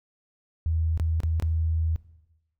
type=tone with dropouts; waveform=sine; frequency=80.8 Hz; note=E2; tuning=34 cents flat; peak=-22 dBFS; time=0.66-1.96 s; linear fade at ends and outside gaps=0 ms; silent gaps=0.975-0.998 / 1.203-1.234 / 1.399-1.424 s; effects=noise-tail reverb RT60 1.0 s tail -18 dB re dry